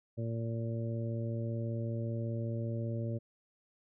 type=harmonic tone; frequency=114.8 Hz; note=A#2; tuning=26 cents flat; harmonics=1 / 2 / 3 / 4 / 5; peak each=-34 / -41 / -44 / -47 / -44 dBFS; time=0.17-3.19 s; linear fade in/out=20 ms; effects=none